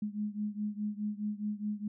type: beating tone pair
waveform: sine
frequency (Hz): 207.7 / 212.5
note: G#3 / G#3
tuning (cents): 0 / +40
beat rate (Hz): 4.8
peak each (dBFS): -35 / -37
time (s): 0.02-1.88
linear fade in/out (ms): 5
effects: none